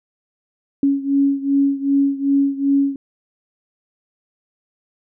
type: beating tone pair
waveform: sine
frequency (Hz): 277.2 / 279.8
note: C#4 / C#4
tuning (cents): 0 / +16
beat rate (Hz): 2.6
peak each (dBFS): -16 / -19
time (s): 0.83-2.96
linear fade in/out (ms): 2
effects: none